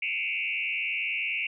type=tone with frequency modulation; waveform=sine; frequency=2489 Hz; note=D#7; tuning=in tune; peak=-27 dBFS; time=0.02-1.47 s; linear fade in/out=5 ms; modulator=89.3 Hz; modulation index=3.5; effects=none